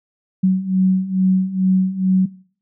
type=beating tone pair; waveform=sine; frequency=186 / 188.3 Hz; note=F#3 / F#3; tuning=+9 / +31 cents; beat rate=2.3 Hz; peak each=-18 / -15 dBFS; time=0.43-2.26 s; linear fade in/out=10 ms; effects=noise-tail reverb RT60 0.5 s tail -21 dB re dry